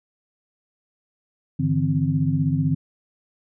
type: tone cluster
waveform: sine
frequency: 99.9 / 146.9 / 162.7 / 260.6 Hz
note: G2 / D3 / E3 / C4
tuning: +33 / +1 / -22 / -7 cents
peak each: -29 / -21 / -24 / -25 dBFS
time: 1.59-2.75 s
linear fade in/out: 10 ms
effects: none